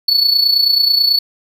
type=tone with amplitude modulation; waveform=triangle; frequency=4435 Hz; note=C#8; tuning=in tune; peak=-6 dBFS; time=0.08-1.19 s; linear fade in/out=5 ms; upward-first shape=sine; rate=29.2 Hz; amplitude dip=65%; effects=none